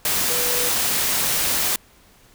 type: tone in noise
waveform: sine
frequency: 490 Hz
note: B4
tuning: 14 cents flat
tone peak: -28 dBFS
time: 0.3-0.69 s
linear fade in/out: 2 ms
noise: white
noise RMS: -21 dBFS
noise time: 0.05-1.76 s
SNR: -10 dB
effects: pink hiss -53 dBFS RMS until 2.34 s